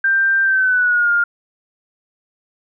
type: tone with pitch glide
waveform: sine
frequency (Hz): 1575 to 1411.3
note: G6 to F6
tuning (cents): +8 to +18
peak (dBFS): -12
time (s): 0.04-1.24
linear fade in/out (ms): 5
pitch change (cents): -190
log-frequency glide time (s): 0.44-1.11
effects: none